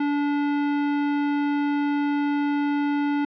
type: tone with hard clipping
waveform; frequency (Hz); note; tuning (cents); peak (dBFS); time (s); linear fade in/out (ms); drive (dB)
sine; 288.8; D4; -29; -23; 0-3.25; 5; 18
effects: low-pass 3000 Hz 12 dB/octave